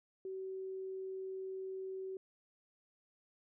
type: tone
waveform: sine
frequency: 380 Hz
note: F#4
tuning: 46 cents sharp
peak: -40 dBFS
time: 0.25-2.17 s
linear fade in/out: 2 ms
effects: none